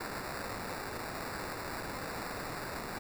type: noise with sample-and-hold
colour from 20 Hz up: white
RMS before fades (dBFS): -40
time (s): 0-2.99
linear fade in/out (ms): 10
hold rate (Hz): 3150
effects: none